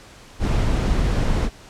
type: noise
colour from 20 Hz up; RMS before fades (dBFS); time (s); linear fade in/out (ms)
brown; -19; 0.39-1.5; 50
effects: pink hiss -45 dBFS RMS until 1.69 s + low-pass 8000 Hz 12 dB/octave